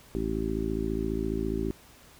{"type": "harmonic tone", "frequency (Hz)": 54.7, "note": "A1", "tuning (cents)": -9, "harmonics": [1, 2, 3, 4, 5, 6, 7], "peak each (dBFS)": [-34, -39, -38, -35, -35, -34, -33], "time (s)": [0.15, 1.71], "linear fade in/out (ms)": 0, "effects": ["pink hiss -54 dBFS RMS until 2.19 s"]}